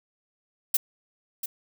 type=noise with echo; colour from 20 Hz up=violet; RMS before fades=-21 dBFS; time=0.74-0.77 s; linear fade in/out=5 ms; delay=690 ms; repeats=1; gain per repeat=-10 dB; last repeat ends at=1.46 s; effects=none